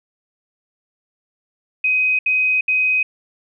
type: tone bursts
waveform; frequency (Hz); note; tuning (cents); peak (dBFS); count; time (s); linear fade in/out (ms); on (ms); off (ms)
sine; 2516; D#7; +19; -14; 3; 1.84-3.03; 5; 350; 70
effects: none